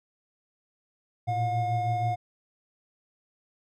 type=tone cluster; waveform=triangle; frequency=112.7 / 119 / 717 Hz; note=A2 / A#2 / F5; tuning=+42 / +36 / +45 cents; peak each=-27 / -33 / -25 dBFS; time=1.27-2.16 s; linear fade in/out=20 ms; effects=none